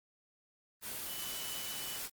sine tone in noise, 2984 Hz, F#7, 14 cents sharp, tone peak -46 dBFS, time 1.05-2.01 s, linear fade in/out 50 ms, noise white, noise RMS -41 dBFS, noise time 0.81-2.1 s, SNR -8 dB, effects Opus 24 kbps

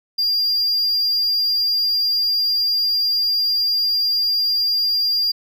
triangle tone, 4797 Hz, D8, 36 cents sharp, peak -15 dBFS, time 0.18-5.32 s, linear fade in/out 10 ms, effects none

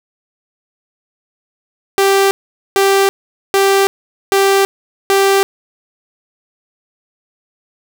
sawtooth tone bursts, 392 Hz, G4, in tune, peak -5 dBFS, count 5, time 1.98-5.43 s, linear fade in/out 0 ms, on 330 ms, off 450 ms, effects none

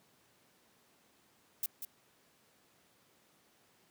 violet noise with echo, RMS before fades -34 dBFS, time 1.63-1.66 s, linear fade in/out 2 ms, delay 190 ms, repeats 1, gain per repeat -8 dB, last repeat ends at 1.85 s, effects pink hiss -68 dBFS RMS until 3.9 s + high-pass 150 Hz 12 dB/octave

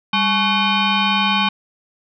sine tone with frequency modulation, 1108.7 Hz, C#6, in tune, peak -14 dBFS, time 0.13-1.49 s, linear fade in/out 5 ms, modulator 654 Hz, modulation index 3.8, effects none

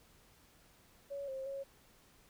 sine tone with pitch steps, 561 / 532 / 549 Hz, C#5 / C5 / C#5, +21 / +29 / -17 cents, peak -39 dBFS, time 1.1-1.64 s, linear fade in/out 20 ms, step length 180 ms, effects pink hiss -65 dBFS RMS until 2.29 s

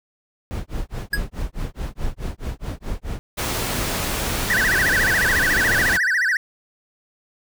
brown noise with tremolo, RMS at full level -24 dBFS, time 0.51-3.19 s, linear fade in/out 0 ms, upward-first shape sine, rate 4.7 Hz, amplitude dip 100%
square tone with exponential decay, 1661.2 Hz, G#6, in tune, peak -16 dBFS, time 1.13-1.22 s, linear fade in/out 5 ms, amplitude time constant 19 ms
pink noise, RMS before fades -24 dBFS, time 3.37-5.98 s, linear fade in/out 20 ms
triangle tone with vibrato, 1718 Hz, A6, 42 cents flat, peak -15 dBFS, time 4.5-6.37 s, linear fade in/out 2 ms, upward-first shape sine, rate 14 Hz, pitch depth 240 cents each way
effects none

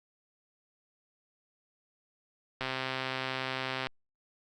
click train, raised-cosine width 0.3 ms, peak -17 dBFS, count 166, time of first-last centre 2.61-3.87 s, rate 131 Hz, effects Opus 48 kbps

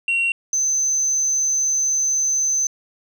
sine tone pair in turn, 2742 / 6156 Hz, F7 / G8, -32 / -32 cents, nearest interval octave + major second, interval 1400 cents, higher second, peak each -15 dBFS, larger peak neither, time 0.08-0.32 / 0.53-2.67 s, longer second, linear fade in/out 2 ms, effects tanh soft clip ceiling -15 dBFS

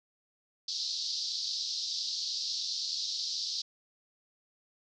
pink band-pass noise, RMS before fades -35 dBFS, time 0.68-3.62 s, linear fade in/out 5 ms, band 4000 to 5400 Hz, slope 48 dB/octave, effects none

